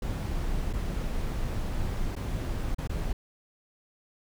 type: noise with dropouts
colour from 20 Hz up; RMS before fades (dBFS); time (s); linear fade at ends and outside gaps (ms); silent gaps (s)
brown; -30; 0.02-3.13; 5; 0.73-0.734 / 2.154-2.163 / 2.747-2.783 / 2.875-2.894
effects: none